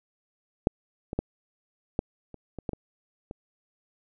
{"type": "clicks", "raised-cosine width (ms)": 2, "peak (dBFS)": [-6, -19, -12, -11, -29, -23, -16, -21, -24], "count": 9, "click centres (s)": [0.671, 1.131, 1.19, 1.991, 2.343, 2.587, 2.692, 2.733, 3.311], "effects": []}